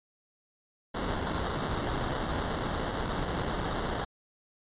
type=noise with sample-and-hold; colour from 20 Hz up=pink; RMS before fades=-32 dBFS; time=0.94-4.05 s; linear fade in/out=10 ms; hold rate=2450 Hz; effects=resampled to 8000 Hz